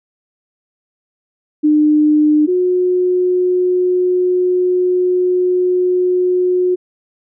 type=tone pair in turn; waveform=sine; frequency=302.1 / 362.9 Hz; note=D4 / F#4; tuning=+49 / -34 cents; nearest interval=minor third; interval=317 cents; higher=second; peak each=-8 / -11 dBFS; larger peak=first; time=1.63-2.47 / 2.47-6.76 s; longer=second; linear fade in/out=20 ms; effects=none